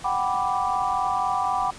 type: chord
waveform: sine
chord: G major seventh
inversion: third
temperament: equal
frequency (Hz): 740 / 784 / 987.8 / 1174.7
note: F#5 / G5 / B5 / D6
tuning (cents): 0 / 0 / 0 / 0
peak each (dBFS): -27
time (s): 0.04-1.71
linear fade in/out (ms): 10
effects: pink hiss -42 dBFS RMS until 1.78 s + resampled to 22050 Hz